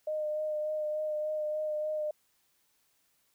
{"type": "tone with vibrato", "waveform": "sine", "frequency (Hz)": 611, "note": "D#5", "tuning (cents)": -32, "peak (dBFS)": -30, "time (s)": [0.07, 2.11], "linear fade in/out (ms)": 5, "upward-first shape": "sine", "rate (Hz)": 3.4, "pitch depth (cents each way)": 17, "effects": ["white hiss -72 dBFS RMS until 3.34 s"]}